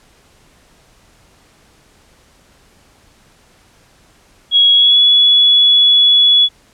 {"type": "tone with pitch glide", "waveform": "sine", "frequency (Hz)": [3322, 3394], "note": ["G#7", "G#7"], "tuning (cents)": [0, 37], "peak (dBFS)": -6, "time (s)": [4.51, 6.49], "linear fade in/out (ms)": 50, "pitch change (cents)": 37, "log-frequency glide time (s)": [4.73, 4.99], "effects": ["pink hiss -50 dBFS RMS until 6.73 s", "low-pass 10000 Hz 12 dB/octave"]}